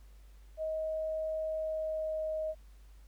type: tone with pitch glide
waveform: sine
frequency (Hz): 631 to 627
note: D#5 to D#5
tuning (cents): +24 to +13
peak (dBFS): -32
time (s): 0.57-2.55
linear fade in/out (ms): 50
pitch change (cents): -11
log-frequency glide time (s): 1.54-2.23
effects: added 50 Hz sine -52 dBFS peak until 3.07 s + pink hiss -68 dBFS RMS until 3.07 s